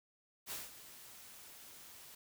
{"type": "noise with ADSR envelope", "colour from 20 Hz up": "white", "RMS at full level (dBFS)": -42, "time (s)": [0.46, 2.15], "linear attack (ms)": 54, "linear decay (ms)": 180, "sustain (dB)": -13, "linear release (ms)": 5, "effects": []}